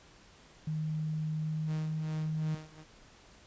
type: tone with pitch glide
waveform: sine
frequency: 155.56 to 156.73 Hz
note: D#3 to D#3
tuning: 0 to +13 cents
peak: -31 dBFS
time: 0.67-2.55 s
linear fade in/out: 5 ms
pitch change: +13 cents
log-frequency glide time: 1.4-1.75 s
type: tone with tremolo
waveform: sawtooth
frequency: 155.56 Hz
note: D#3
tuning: in tune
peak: -37 dBFS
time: 1.66-2.85 s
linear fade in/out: 50 ms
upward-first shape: sine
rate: 2.6 Hz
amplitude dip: 85%
effects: pink hiss -58 dBFS RMS until 3.46 s + resampled to 16000 Hz